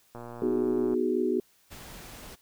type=click train; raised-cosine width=1 ms; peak=-28 dBFS; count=95; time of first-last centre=0.15-0.94 s; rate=119 Hz
type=chord; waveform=sine; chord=G# minor seventh; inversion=first; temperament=equal; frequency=246.9 / 311.1 / 370 / 415.3 Hz; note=B3 / D#4 / F#4 / G#4; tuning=0 / 0 / 0 / 0 cents; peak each=-30 / -32 / -27 / -31 dBFS; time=0.42-1.4 s; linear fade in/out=2 ms
type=noise; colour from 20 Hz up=pink; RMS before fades=-45 dBFS; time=1.7-2.36 s; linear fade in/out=20 ms
effects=white hiss -64 dBFS RMS until 2.41 s